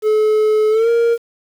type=tone with pitch glide; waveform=triangle; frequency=430 to 466.2 Hz; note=A4 to A#4; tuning=-40 to 0 cents; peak=-9 dBFS; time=0.02-1.18 s; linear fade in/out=50 ms; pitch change=+140 cents; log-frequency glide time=0.7-0.89 s; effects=7-bit